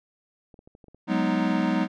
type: clicks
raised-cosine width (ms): 2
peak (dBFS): -36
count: 7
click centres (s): 0.542 / 0.591 / 0.675 / 0.751 / 0.842 / 0.883 / 0.946
type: chord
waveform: square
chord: G# minor seventh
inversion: third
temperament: equal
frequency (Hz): 185 / 207.7 / 246.9 / 311.1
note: F#3 / G#3 / B3 / D#4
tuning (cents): 0 / 0 / 0 / 0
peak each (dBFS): -28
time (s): 1.07-1.88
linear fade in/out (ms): 50
effects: low-pass 3000 Hz 12 dB/octave